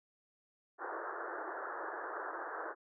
white band-pass noise, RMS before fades -42 dBFS, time 0.78-2.75 s, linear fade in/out 50 ms, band 320 to 1700 Hz, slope 96 dB/octave, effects none

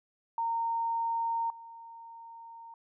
sine tone with level steps, 920 Hz, A#5, 23 cents flat, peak -28 / -45 dBFS, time 0.38-2.74 s, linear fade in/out 2 ms, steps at 1.5 s, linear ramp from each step 2 ms, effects none

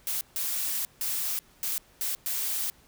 blue noise bursts at uneven times, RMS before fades -30 dBFS, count 6, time 0.07-0.21 / 0.36-0.85 / 1.01-1.39 / 1.63-1.78 / 2.01-2.15 / 2.26-2.7 s, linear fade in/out 0 ms, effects pink hiss -59 dBFS RMS until 2.87 s

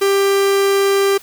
45% pulse tone, 394.9 Hz, G4, 13 cents sharp, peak -12 dBFS, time 0.01-1.18 s, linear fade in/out 10 ms, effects white hiss -42 dBFS RMS until 1.22 s

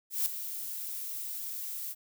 violet noise with ADSR envelope, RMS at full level -27 dBFS, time 0.1-1.95 s, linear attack 160 ms, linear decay 4 ms, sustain -11 dB, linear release 40 ms, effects none

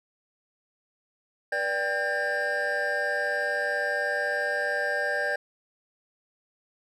triangle tone cluster, 486.4 / 586 / 786 / 1602 / 1801 Hz, B4 / D5 / G5 / G6 / A6, -26 / -4 / +4 / +37 / +40 cents, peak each -33 / -28 / -33 / -26 / -31 dBFS, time 1.52-5.36 s, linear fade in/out 5 ms, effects tanh soft clip ceiling -16 dBFS

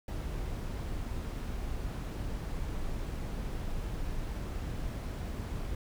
brown noise, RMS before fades -36 dBFS, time 0.08-5.75 s, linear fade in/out 2 ms, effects none

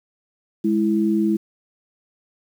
sine tone pair together, 208.5 / 329.6 Hz, G#3 / E4, +7 / 0 cents, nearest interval minor sixth, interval 793 cents, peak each -19 dBFS, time 0.64-1.37 s, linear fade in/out 10 ms, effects 8-bit

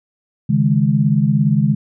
sine chord, C# suspended second, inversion none, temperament just, 138.59 / 155.92 / 207.9 Hz, C#3 / D#3 / G#3, 0 / +4 / +2 cents, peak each -16 dBFS, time 0.49-1.75 s, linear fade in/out 10 ms, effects none

